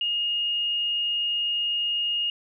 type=tone; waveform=sine; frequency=2852 Hz; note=F7; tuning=36 cents sharp; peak=-23 dBFS; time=0.01-2.3 s; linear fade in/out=2 ms; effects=none